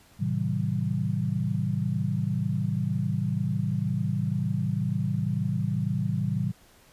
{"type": "chord", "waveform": "sine", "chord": "A diminished seventh", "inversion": "none", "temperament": "just", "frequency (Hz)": [110, 132, 158.4, 190.08], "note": ["A2", "C3", "Eb3", "Gb3"], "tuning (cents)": [0, 16, 31, 47], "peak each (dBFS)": -30, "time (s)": [0.19, 6.52], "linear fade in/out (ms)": 20, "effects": ["pink hiss -57 dBFS RMS until 6.92 s", "resampled to 32000 Hz"]}